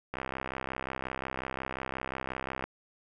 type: click train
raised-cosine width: 0.5 ms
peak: -19 dBFS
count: 165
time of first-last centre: 0.14-2.64 s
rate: 65.6 Hz
effects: none

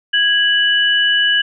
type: tone pair together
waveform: sine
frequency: 1653.6 / 2960 Hz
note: G#6 / F#7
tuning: -8 / 0 cents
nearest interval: minor seventh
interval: 1008 cents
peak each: -14 dBFS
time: 0.13-1.42 s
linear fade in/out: 10 ms
effects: none

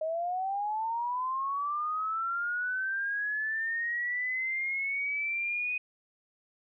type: linear sweep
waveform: sine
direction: up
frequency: 622.3 to 2496 Hz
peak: -29 dBFS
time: 0.01-5.78 s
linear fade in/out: 5 ms
effects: none

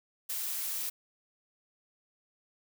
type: noise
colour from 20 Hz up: blue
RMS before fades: -35 dBFS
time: 0.29-0.9 s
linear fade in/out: 10 ms
effects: none

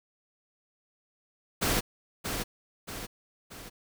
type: noise with echo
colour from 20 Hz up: pink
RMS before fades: -27 dBFS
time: 1.61-1.81 s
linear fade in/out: 20 ms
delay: 630 ms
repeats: 3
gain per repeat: -6 dB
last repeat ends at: 3.7 s
effects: none

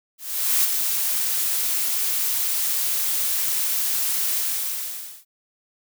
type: noise with ADSR envelope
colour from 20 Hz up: blue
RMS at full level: -18 dBFS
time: 0.18-5.25 s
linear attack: 460 ms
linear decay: 14 ms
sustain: -5 dB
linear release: 880 ms
effects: none

